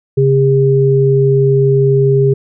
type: tone pair together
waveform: sine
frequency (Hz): 136.31 / 404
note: C#3 / G#4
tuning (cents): -29 / -48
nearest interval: octave + perfect fifth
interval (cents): 1881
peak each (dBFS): -10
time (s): 0.17-2.34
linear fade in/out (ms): 10
effects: none